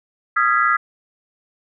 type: chord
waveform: sine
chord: F half-diminished seventh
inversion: third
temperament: equal with one note detuned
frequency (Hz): 1244.5 / 1367.4 / 1661.2 / 1975.5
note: Eb6 / F6 / Ab6 / Cb7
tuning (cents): 0 / -37 / 0 / 0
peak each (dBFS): -18 / -18 / -21 / -23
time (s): 0.36-0.77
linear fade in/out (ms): 10
effects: none